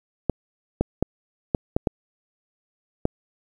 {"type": "clicks", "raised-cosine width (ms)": 2, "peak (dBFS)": -6, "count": 7, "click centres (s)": [0.297, 0.81, 1.026, 1.548, 1.765, 1.872, 3.054], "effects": ["8-bit"]}